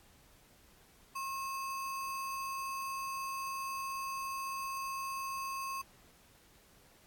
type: tone with sample-and-hold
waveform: sine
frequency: 1077 Hz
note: C6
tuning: 50 cents sharp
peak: -36 dBFS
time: 1.15-5.82 s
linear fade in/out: 10 ms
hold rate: 3675 Hz
effects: pink hiss -63 dBFS RMS until 7.06 s + AAC 64 kbps